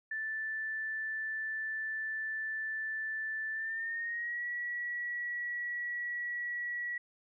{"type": "tone with pitch glide", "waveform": "sine", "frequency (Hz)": [1760, 1930.4], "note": ["A6", "B6"], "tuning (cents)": [0, -40], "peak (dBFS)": -34, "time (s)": [0.11, 6.98], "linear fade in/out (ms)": 5, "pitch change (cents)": 160, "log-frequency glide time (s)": [3.52, 4.45], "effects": []}